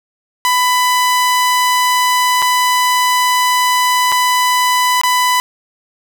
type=tone with dropouts; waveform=sawtooth; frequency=997 Hz; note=B5; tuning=16 cents sharp; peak=-7 dBFS; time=0.45-5.4 s; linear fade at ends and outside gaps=0 ms; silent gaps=2.42-2.424 / 4.119-4.123 / 5.014-5.035 s; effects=none